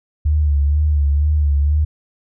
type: tone with vibrato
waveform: sine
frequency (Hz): 73.42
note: D2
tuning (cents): 0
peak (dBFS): -12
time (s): 0.25-1.85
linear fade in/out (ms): 10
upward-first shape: sine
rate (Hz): 2.1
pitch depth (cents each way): 60
effects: none